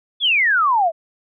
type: exponential sweep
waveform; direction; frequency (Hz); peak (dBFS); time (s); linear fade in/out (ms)
sine; down; 3521 to 622.3; -13; 0.2-0.92; 50
effects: none